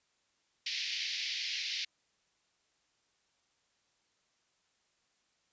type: band-pass noise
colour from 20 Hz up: white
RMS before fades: -37 dBFS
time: 0.66-1.85 s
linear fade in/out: 5 ms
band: 2000 to 5300 Hz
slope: 48 dB/octave
effects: white hiss -75 dBFS RMS until 5.52 s + resampled to 16000 Hz